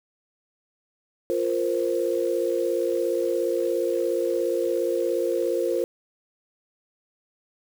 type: chord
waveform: sine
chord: F suspended fourth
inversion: none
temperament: equal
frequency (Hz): 349.2 / 466.2 / 523.3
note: F4 / Bb4 / C5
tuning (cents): 0 / 0 / 0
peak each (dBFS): -26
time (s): 1.3-5.84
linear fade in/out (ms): 0
effects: 7-bit